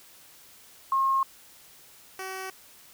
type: tone pair in turn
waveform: sine / 10% pulse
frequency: 1075 / 379.1 Hz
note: C6 / F#4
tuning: +47 / +42 cents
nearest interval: octave + tritone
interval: 1805 cents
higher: first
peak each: -21 / -26 dBFS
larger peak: first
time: 0.92-1.23 / 2.19-2.5 s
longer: neither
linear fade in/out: 2 ms
effects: white hiss -53 dBFS RMS until 2.93 s